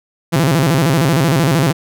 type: tone with vibrato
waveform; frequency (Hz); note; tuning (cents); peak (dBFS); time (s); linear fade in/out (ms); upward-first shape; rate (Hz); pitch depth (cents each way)
sawtooth; 149.9; D3; +36; -7; 0.32-1.73; 20; square; 13; 200
effects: none